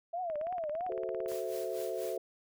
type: tone with vibrato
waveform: sine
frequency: 660 Hz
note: E5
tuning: 2 cents sharp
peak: -33 dBFS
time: 0.13-0.9 s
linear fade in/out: 10 ms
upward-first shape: triangle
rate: 3.1 Hz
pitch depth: 220 cents each way
type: click train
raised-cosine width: 0.5 ms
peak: -33 dBFS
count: 19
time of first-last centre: 0.3-1.317 s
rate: 17.7 Hz
type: chord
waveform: sine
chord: F# half-diminished seventh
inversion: none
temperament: equal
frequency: 370 / 440 / 523.3 / 659.3 Hz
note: F#4 / A4 / C5 / E5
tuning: 0 / 0 / 0 / 0 cents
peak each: -39 dBFS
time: 0.89-2.18 s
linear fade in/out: 5 ms
type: noise with tremolo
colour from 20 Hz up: white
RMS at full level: -48 dBFS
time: 1.28-2.17 s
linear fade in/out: 2 ms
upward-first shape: sine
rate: 4.2 Hz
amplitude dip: 70%
effects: none